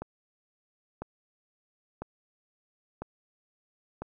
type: click train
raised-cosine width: 1 ms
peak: -22 dBFS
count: 5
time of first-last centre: 0.02-4.02 s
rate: 1 Hz
effects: none